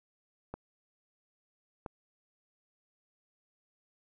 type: clicks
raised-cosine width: 1 ms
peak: -25 dBFS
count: 2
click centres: 0.54 / 1.862 s
effects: none